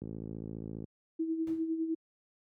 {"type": "click train", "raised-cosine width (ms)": 3, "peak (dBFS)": -27, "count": 46, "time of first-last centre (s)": [0.02, 0.841], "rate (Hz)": 54.8}
{"type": "tone with tremolo", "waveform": "sine", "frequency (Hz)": 324.1, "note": "E4", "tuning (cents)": -29, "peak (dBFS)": -28, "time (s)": [1.19, 1.95], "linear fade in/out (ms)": 10, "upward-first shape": "sine", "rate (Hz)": 9.9, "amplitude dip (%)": 55}
{"type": "noise with exponential decay", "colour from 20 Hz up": "brown", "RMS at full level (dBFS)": -42, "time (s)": [1.47, 1.74], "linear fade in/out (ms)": 1, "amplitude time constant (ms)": 57}
{"effects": ["high-pass 100 Hz 12 dB/octave"]}